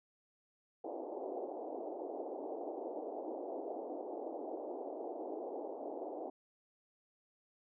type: band-pass noise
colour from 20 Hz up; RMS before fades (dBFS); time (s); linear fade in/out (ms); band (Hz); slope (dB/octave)
pink; -43; 0.84-6.3; 5; 300 to 790; 48
effects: none